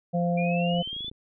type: harmonic tone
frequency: 173.6 Hz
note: F3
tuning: 10 cents flat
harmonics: 1 / 3 / 4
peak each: -24 / -29 / -30 dBFS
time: 0.13-0.83 s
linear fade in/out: 20 ms
type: exponential sweep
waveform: sine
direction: up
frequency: 2367 to 3537 Hz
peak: -32 dBFS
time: 0.37-1.1 s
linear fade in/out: 10 ms
type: clicks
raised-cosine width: 3 ms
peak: -33 dBFS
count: 10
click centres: 0.744 / 0.786 / 0.826 / 0.875 / 0.93 / 0.965 / 1.007 / 1.046 / 1.082 / 1.115 s
effects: none